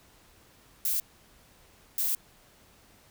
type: noise bursts at uneven times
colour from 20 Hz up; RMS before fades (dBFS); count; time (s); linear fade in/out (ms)
violet; -28; 2; 0.85-1 / 1.98-2.15; 2
effects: pink hiss -59 dBFS RMS until 3.1 s